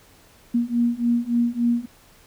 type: beating tone pair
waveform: sine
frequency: 235.6 / 239.1 Hz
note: A#3 / A#3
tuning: +19 / +44 cents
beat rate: 3.5 Hz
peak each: -22 / -21 dBFS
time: 0.54-1.86 s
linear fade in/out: 10 ms
effects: pink hiss -53 dBFS RMS until 2.26 s